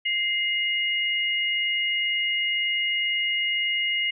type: tone pair together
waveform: sine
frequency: 2093 / 2871 Hz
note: C7 / F7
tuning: 0 / +47 cents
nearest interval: perfect fourth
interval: 547 cents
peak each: -25 dBFS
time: 0.05-4.11 s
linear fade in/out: 10 ms
effects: none